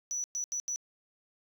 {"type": "tone bursts at uneven times", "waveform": "sine", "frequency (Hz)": 5920, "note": "F#8", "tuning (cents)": 0, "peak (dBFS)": -29, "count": 4, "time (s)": [[0.11, 0.24], [0.35, 0.44], [0.52, 0.6], [0.68, 0.76]], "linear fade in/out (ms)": 0, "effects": ["tanh soft clip ceiling -30 dBFS"]}